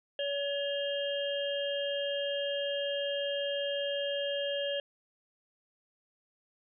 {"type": "harmonic tone with a mistuned harmonic", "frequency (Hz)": 565, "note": "C#5", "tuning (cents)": 33, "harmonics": [1, 3, 5, 6], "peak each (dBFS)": [-32, -42, -39, -38], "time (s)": [0.19, 4.8], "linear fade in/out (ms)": 2, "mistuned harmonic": 6, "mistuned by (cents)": -100, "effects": []}